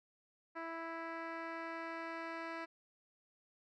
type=tone with low-pass filter sweep; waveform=10% pulse; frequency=329.6 Hz; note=E4; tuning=in tune; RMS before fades=-44 dBFS; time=0.55-2.66 s; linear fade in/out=20 ms; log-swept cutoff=1800 to 2900 Hz; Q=1.1; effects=none